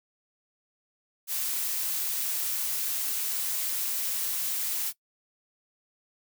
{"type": "noise", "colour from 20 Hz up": "blue", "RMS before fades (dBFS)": -30, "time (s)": [1.27, 4.93], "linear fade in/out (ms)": 50, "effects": ["noise-tail reverb RT60 0.1 s tail -20 dB re dry"]}